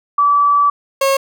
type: tone pair in turn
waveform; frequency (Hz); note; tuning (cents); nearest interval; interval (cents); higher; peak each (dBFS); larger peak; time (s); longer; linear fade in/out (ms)
sine / 30% pulse; 1153 / 544.1; D6 / C#5; -32 / -32; octave + minor second; 1300; first; -9; neither; 0.18-0.7 / 1.01-1.17; first; 5
effects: none